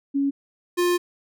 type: tone pair in turn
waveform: sine / square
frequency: 278.5 / 352.9 Hz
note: C#4 / F4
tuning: +8 / +18 cents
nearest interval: major third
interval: 410 cents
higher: second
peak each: -19 dBFS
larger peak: neither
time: 0.14-0.31 / 0.77-0.98 s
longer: second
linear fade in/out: 20 ms
effects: none